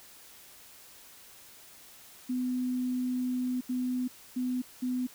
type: tone bursts at uneven times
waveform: sine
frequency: 251.5 Hz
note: B3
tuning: 32 cents sharp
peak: -28 dBFS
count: 4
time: 2.29-3.61 / 3.69-4.08 / 4.36-4.62 / 4.82-5.07 s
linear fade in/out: 10 ms
effects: white hiss -53 dBFS RMS until 5.14 s